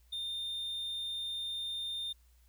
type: tone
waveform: triangle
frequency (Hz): 3625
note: A#7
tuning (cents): -49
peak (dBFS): -34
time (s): 0.12-2.13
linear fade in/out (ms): 10
effects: added 60 Hz sine -61 dBFS peak until 2.48 s + white hiss -72 dBFS RMS until 2.48 s